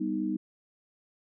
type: chord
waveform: sine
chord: G augmented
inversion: none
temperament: equal with one note detuned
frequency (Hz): 196.91 / 246.9 / 311.1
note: G3 / B3 / D#4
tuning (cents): +8 / 0 / 0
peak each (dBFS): -33 / -34 / -30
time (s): 0-0.37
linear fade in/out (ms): 10
effects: none